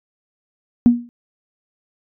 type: tone with exponential decay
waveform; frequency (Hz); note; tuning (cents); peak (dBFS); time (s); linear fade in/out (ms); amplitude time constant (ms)
sine; 239.4; A#3; +46; -3; 0.86-1.09; 0; 49
effects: tanh soft clip ceiling 0 dBFS